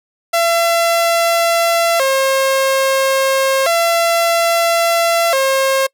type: tone with vibrato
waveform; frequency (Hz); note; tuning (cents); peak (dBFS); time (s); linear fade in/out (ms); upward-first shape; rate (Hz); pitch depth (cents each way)
sawtooth; 602; D5; +43; -8; 0.33-5.87; 10; square; 0.3; 200
effects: noise-tail reverb RT60 0.1 s tail -26 dB re dry